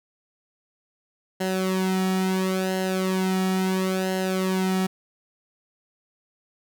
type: tone with flanger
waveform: sawtooth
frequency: 187.8 Hz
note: F#3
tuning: 26 cents sharp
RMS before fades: -24 dBFS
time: 1.4-4.87 s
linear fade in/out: 10 ms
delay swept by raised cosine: 0.84 to 1.94 ms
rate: 0.73 Hz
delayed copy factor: -0.75
effects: none